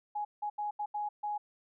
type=tone bursts at uneven times; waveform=sine; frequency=834 Hz; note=G#5; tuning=7 cents sharp; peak=-32 dBFS; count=6; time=0.15-0.25 / 0.42-0.5 / 0.58-0.71 / 0.79-0.86 / 0.94-1.09 / 1.23-1.38 s; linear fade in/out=10 ms; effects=none